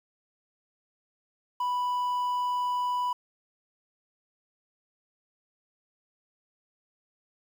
triangle tone with quantisation, 987.8 Hz, B5, in tune, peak -24 dBFS, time 1.6-3.13 s, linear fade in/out 5 ms, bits 9, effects none

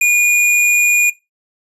square tone, 2438 Hz, D#7, 36 cents flat, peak -10 dBFS, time 0.01-1.1 s, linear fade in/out 5 ms, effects noise-tail reverb RT60 0.2 s tail -17 dB re dry + resampled to 32000 Hz

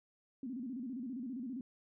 sine tone with vibrato, 250 Hz, B3, 21 cents sharp, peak -39 dBFS, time 0.43-1.61 s, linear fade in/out 2 ms, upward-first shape square, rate 15 Hz, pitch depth 130 cents each way, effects none

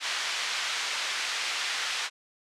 pink band-pass noise, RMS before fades -31 dBFS, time 0-2.1 s, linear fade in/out 50 ms, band 1600 to 5600 Hz, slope 12 dB/octave, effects low-pass 9000 Hz 12 dB/octave

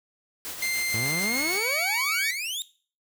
white noise with tremolo, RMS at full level -34 dBFS, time 0.45-1.58 s, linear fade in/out 0 ms, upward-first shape triangle, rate 6.7 Hz, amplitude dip 50%
sawtooth tone with pitch glide, 2093 to 2256 Hz, C7 to C#7, 0 to +30 cents, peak -22 dBFS, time 0.62-2.31 s, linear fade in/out 5 ms, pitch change +130 cents, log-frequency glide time 1.23-1.64 s
sawtooth exponential sweep, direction up, 105.7 to 3771 Hz, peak -26 dBFS, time 0.94-2.62 s, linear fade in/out 0 ms
effects noise-tail reverb RT60 0.4 s tail -18 dB re dry

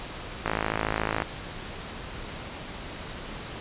click train, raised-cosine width 0.5 ms, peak -10 dBFS, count 42, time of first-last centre 0.46-1.221 s, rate 53.9 Hz, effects pink hiss -38 dBFS RMS until 3.6 s + resampled to 8000 Hz

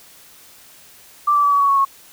sine tone with pitch steps, 1174.7 / 1161.2 / 1147.9 / 1134.7 / 1121.7 / 1108.8 / 1096 Hz, D6 / D6 / D6 / C#6 / C#6 / C#6 / C#6, 0 / -20 / -40 / +40 / +20 / 0 / -20 cents, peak -12 dBFS, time 1.27-1.851 s, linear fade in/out 10 ms, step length 83 ms, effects white hiss -46 dBFS RMS until 2.12 s

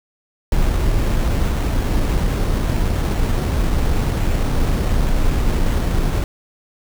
brown noise with sample-and-hold, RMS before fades -17 dBFS, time 0.52-6.24 s, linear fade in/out 2 ms, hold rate 4900 Hz, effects none

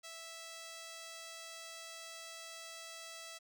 5% pulse tone, 658 Hz, E5, 3 cents flat, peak -36 dBFS, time 0.03-3.39 s, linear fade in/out 20 ms, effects none

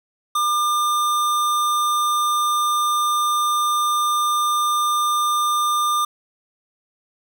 square tone, 1200 Hz, D6, 37 cents sharp, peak -18 dBFS, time 0.35-6.05 s, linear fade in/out 5 ms, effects none

